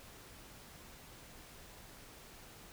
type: silence
effects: pink hiss -55 dBFS RMS until 2.72 s